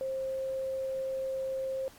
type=tone; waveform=sine; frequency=530 Hz; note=C5; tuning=22 cents sharp; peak=-31 dBFS; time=0.01-1.88 s; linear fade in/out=0 ms; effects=pink hiss -56 dBFS RMS until 1.98 s + AAC 64 kbps